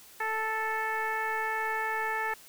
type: tone with frequency modulation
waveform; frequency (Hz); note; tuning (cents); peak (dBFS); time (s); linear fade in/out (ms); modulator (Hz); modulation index
sine; 1318.5; E6; 0; -28; 0.2-2.34; 5; 439; 1.8
effects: white hiss -53 dBFS RMS until 2.48 s